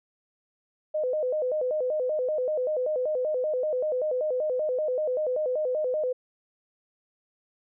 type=tone with vibrato; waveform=sine; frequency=557 Hz; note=C#5; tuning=8 cents sharp; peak=-24 dBFS; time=0.94-6.13 s; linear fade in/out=10 ms; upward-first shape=square; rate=5.2 Hz; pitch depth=170 cents each way; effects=none